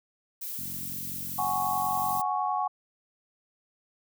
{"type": "noise", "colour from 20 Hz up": "violet", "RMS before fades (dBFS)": -36, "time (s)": [0.41, 2.22], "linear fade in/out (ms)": 10}
{"type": "click train", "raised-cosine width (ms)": 5, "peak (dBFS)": -28, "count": 74, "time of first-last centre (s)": [0.59, 2.194], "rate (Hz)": 45.5}
{"type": "chord", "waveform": "sine", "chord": "F# suspended second", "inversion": "none", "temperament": "equal", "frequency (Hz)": [740, 830.6, 1108.7], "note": ["F#5", "G#5", "C#6"], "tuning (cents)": [0, 0, 0], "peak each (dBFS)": -30, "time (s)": [1.38, 2.68], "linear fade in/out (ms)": 10}
{"effects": ["high-pass 150 Hz 12 dB/octave"]}